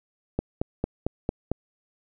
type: click train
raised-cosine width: 2 ms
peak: -11 dBFS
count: 6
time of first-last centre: 0.39-1.516 s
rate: 4.44 Hz
effects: none